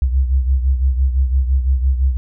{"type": "beating tone pair", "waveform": "sine", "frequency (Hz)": [64.7, 70.6], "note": ["C2", "C#2"], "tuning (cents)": [-19, 32], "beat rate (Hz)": 5.9, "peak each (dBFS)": [-13, -20], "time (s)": [0.02, 2.17], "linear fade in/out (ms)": 0, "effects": []}